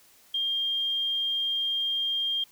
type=tone; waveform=sine; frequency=3206 Hz; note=G7; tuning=38 cents sharp; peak=-25 dBFS; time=0.34-2.44 s; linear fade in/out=5 ms; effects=white hiss -58 dBFS RMS until 2.51 s